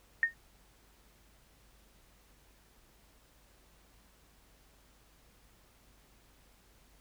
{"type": "tone with exponential decay", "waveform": "sine", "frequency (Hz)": 1840, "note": "A#6", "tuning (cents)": -23, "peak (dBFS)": -20, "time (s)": [0.23, 0.34], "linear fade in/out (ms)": 1, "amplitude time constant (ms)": 23, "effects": ["added 50 Hz sine -65 dBFS peak until 7 s", "pink hiss -65 dBFS RMS until 7 s"]}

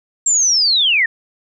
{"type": "linear sweep", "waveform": "sine", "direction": "down", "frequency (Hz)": [7500, 1760], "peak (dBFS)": -11, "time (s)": [0.26, 1.06], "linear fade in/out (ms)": 5, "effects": []}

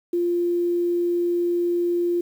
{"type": "tone with quantisation", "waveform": "sine", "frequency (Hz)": 348, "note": "F4", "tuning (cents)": -6, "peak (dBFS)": -19, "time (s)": [0.13, 2.21], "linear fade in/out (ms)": 5, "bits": 8, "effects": []}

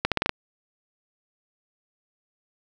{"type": "accelerating click train", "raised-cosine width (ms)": 0.3, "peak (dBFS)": -5, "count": 6, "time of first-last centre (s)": [0.05, 0.294], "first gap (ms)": 67, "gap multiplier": 0.84, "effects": []}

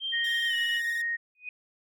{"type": "tone with pitch glide", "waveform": "sine", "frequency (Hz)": [3163, 2934], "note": ["G7", "F#7"], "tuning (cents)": [15, -15], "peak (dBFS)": -29, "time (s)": [0, 0.81], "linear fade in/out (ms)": 50, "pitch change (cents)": -130, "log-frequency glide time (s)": [0.47, 0.55]}
{"type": "tone", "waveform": "sine", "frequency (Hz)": 1864.7, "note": "A#6", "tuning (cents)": 0, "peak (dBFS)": -27, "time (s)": [0.12, 1.17], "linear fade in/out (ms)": 20}
{"type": "tone with vibrato", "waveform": "sawtooth", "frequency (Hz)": 1814, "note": "A#6", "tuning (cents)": -48, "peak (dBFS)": -35, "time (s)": [0.24, 1.02], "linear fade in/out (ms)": 5, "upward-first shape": "square", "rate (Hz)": 19, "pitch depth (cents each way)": 57}
{"type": "tone with exponential growth", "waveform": "sine", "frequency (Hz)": 2489, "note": "D#7", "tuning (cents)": 0, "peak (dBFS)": -31, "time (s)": [1.35, 1.49], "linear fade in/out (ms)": 2, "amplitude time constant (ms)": 29}
{"effects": []}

